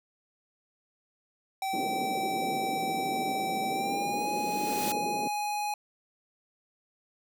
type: tone with pitch glide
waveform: square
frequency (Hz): 772 to 832.2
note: G5 to G#5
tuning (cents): -27 to +3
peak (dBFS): -30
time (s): 1.62-5.74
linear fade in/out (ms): 2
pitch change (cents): +130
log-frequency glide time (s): 3.7-4.28
type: band-pass noise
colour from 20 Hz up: pink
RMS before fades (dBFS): -36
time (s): 1.73-5.28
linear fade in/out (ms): 5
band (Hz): 210 to 550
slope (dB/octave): 24
type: noise with exponential growth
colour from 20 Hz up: white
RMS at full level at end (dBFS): -33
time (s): 3.81-4.92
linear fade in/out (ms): 2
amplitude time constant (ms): 240
effects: none